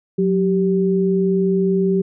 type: tone pair together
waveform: sine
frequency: 183.4 / 388.6 Hz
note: F#3 / G4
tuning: -15 / -15 cents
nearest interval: octave + minor second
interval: 1300 cents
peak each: -17 dBFS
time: 0.18-2.02 s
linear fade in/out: 10 ms
effects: none